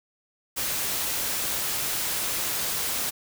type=noise; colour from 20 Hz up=white; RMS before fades=-28 dBFS; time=0.56-3.11 s; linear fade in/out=20 ms; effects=none